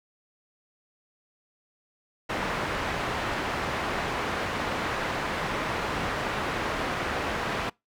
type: low-pass noise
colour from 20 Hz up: white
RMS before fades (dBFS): -30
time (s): 2.29-7.7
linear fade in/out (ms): 10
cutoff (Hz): 1600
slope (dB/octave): 12
effects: noise-tail reverb RT60 0.2 s tail -25 dB re dry